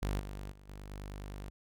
sawtooth tone with level steps, 49.59 Hz, G1, 21 cents sharp, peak -28 / -37 / -50 / -41 / -38 dBFS, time 0.02-1.5 s, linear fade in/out 10 ms, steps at 0.19 / 0.51 / 0.68 / 0.9 s, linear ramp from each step 10 ms, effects none

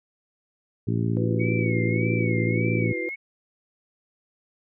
harmonic tone, 56.8 Hz, A#1, 44 cents flat, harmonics 2 / 3 / 4 / 5 / 6 / 7, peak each -24 / -28 / -30 / -32 / -34 / -35 dBFS, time 0.87-2.93 s, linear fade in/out 10 ms
sine chord, E suspended second, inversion none, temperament equal, 329.6 / 370 / 493.9 Hz, E4 / F#4 / B4, 0 / 0 / 0 cents, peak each -32 dBFS, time 1.17-3.09 s, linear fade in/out 0 ms
sine tone with vibrato, 2217 Hz, C#7, in tune, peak -30 dBFS, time 1.39-3.16 s, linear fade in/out 20 ms, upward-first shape sine, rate 1.7 Hz, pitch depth 93 cents each way
effects none

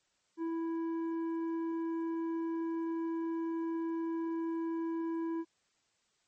triangle tone with tanh clipping, 329.6 Hz, E4, in tune, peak -34 dBFS, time 0.37-5.45 s, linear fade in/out 50 ms, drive 12 dB, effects white hiss -75 dBFS RMS until 6.27 s + MP3 32 kbps

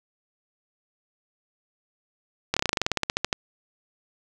slowing click train, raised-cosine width 0.2 ms, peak -5 dBFS, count 17, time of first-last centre 2.54-3.328 s, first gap 26 ms, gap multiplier 1.08, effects none

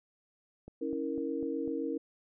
click train, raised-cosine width 2 ms, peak -33 dBFS, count 5, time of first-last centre 0.68-1.678 s, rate 4.01 Hz
sine chord, A# diminished, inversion first, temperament equal with one note detuned, 277.2 / 324.7 / 466.2 Hz, C#4 / E4 / A#4, 0 / -26 / 0 cents, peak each -36 dBFS, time 0.81-1.98 s, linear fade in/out 10 ms
effects none

